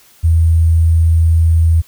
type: tone with sample-and-hold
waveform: sine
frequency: 82.1 Hz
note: E2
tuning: 6 cents flat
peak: -7 dBFS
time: 0.23-1.82 s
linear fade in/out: 20 ms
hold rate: 8820 Hz
effects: white hiss -47 dBFS RMS until 1.87 s